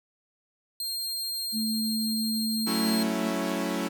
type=tone; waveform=sawtooth; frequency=4202 Hz; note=C8; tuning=7 cents sharp; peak=-27 dBFS; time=0.8-3.03 s; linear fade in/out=2 ms
type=tone with pitch glide; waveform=sine; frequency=220 to 222.2 Hz; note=A3 to A3; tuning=0 to +17 cents; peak=-27 dBFS; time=1.52-3.32 s; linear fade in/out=50 ms; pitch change=+17 cents; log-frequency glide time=1.69-3.11 s
type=chord; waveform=sawtooth; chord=F# minor seventh; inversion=none; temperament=equal; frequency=185 / 220 / 277.2 / 329.6 Hz; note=F#3 / A3 / C#4 / E4; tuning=0 / 0 / 0 / 0 cents; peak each=-29 dBFS; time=2.66-3.89 s; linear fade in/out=20 ms
effects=none